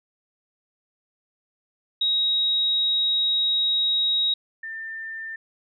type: tone pair in turn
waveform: sine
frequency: 3800 / 1793.4 Hz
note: A#7 / A6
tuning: +33 / +33 cents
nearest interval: octave + minor second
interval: 1300 cents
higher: first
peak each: -19 / -31 dBFS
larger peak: first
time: 2.01-4.34 / 4.63-5.36 s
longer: first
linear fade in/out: 5 ms
effects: none